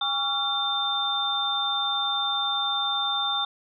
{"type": "tone cluster", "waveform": "sine", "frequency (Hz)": [809, 1130, 1374, 3590], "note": ["G#5", "C#6", "F6", "A7"], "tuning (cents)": [-46, 33, -29, 34], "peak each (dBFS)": [-31, -33, -33, -25], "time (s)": [0.01, 3.45], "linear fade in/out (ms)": 5, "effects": []}